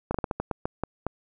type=slowing click train; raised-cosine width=1 ms; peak=-13 dBFS; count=10; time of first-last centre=0.11-1.066 s; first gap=34 ms; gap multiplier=1.27; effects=none